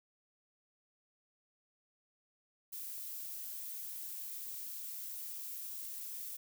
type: noise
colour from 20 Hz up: violet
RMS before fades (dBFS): -44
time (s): 2.72-6.37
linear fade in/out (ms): 10
effects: none